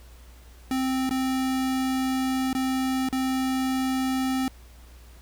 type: tone with dropouts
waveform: square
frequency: 261.6 Hz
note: C4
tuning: in tune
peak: -24 dBFS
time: 0.71-4.48 s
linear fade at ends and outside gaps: 1 ms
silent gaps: 1.093-1.109 / 2.53-2.55 / 3.088-3.127 s
effects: added 60 Hz sine -46 dBFS peak until 5.21 s + pink hiss -55 dBFS RMS until 5.21 s